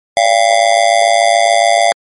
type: tone with amplitude modulation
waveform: square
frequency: 687 Hz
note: F5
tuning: 29 cents flat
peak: -4 dBFS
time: 0.17-1.92 s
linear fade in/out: 0 ms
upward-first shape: sine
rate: 107 Hz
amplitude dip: 100%
effects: MP3 48 kbps